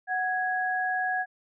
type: tone pair together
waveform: sine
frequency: 740 / 1661.2 Hz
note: F#5 / G#6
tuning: 0 / 0 cents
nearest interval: octave + major second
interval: 1400 cents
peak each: -28 dBFS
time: 0.07-1.26 s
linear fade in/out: 50 ms
effects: none